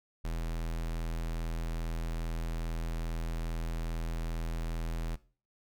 square tone, 41.2 Hz, E1, in tune, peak -33 dBFS, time 0.24-5.16 s, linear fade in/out 10 ms, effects noise-tail reverb RT60 0.4 s tail -19 dB re dry

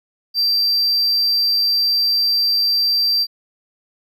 triangle tone, 4699 Hz, D8, in tune, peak -13 dBFS, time 0.34-3.27 s, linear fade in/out 50 ms, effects none

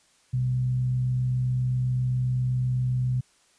sine tone with frequency modulation, 126.4 Hz, B2, 41 cents sharp, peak -22 dBFS, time 0.33-3.21 s, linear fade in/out 10 ms, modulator 67.6 Hz, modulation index 0.21, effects white hiss -62 dBFS RMS until 3.58 s + resampled to 22050 Hz

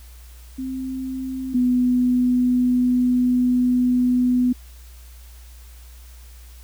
sine tone pair in turn, 261.6 / 248.8 Hz, C4 / B3, 0 / +13 cents, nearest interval minor second, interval 87 cents, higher first, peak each -25 / -15 dBFS, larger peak second, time 0.58-1.54 / 1.54-4.53 s, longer second, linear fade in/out 10 ms, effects added 60 Hz sine -40 dBFS peak until 6.63 s + white hiss -51 dBFS RMS until 6.63 s

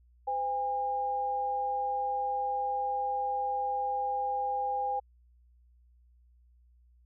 sine tone pair together, 510.3 / 810 Hz, C5 / G#5, -43 / -43 cents, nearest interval minor sixth, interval 800 cents, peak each -37 / -29 dBFS, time 0.27-5 s, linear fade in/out 10 ms, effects added 60 Hz sine -59 dBFS peak until 7.05 s

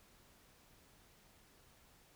silence, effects pink hiss -66 dBFS RMS until 2.15 s

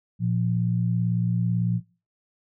sine tone pair together, 116.54 / 174.61 Hz, A#2 / F3, 0 / 0 cents, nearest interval perfect fifth, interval 700 cents, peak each -24 dBFS, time 0.19-1.81 s, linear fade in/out 50 ms, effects noise-tail reverb RT60 0.3 s tail -17 dB re dry

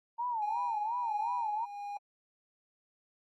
sine tone with vibrato, 907 Hz, A#5, 48 cents flat, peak -31 dBFS, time 0.18-1.66 s, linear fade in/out 20 ms, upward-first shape sine, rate 2.8 Hz, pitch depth 150 cents each way
triangle tone with tremolo, 815 Hz, G#5, 33 cents flat, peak -35 dBFS, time 0.42-1.97 s, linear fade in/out 2 ms, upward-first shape sine, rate 1.5 Hz, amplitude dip 60%
effects AAC 48 kbps

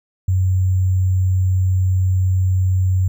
sine tone with sample-and-hold, 92.9 Hz, F#2, 7 cents sharp, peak -13 dBFS, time 0.28-3.08 s, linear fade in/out 5 ms, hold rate 7350 Hz, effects none

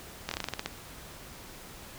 slowing click train, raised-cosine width 0.2 ms, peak -14 dBFS, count 10, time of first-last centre 0.29-0.66 s, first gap 23 ms, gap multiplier 1.14, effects pink hiss -47 dBFS RMS until 1.98 s

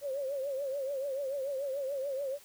sine tone with vibrato, 548 Hz, C#5, 20 cents flat, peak -32 dBFS, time 0.01-2.39 s, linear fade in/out 50 ms, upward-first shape triangle, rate 6.9 Hz, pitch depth 110 cents each way, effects white hiss -57 dBFS RMS until 2.44 s

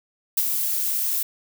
violet noise with ADSR envelope, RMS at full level -18 dBFS, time 0.37-1.23 s, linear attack 8 ms, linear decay 42 ms, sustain -6 dB, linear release 5 ms, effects none

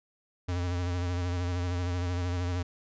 square tone with vibrato, 88.7 Hz, F2, 27 cents sharp, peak -29 dBFS, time 0.48-2.63 s, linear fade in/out 10 ms, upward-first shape sine, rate 13 Hz, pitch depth 41 cents each way, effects resampled to 16000 Hz

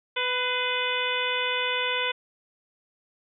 harmonic tone with a mistuned harmonic, 497.8 Hz, B4, 14 cents sharp, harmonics 1 / 2 / 3 / 4 / 5 / 6 / 7, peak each -32 / -32 / -32 / -32 / -32 / -32 / -32 dBFS, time 0.16-2.12 s, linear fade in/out 10 ms, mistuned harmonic 4, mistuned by +50 cents, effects none

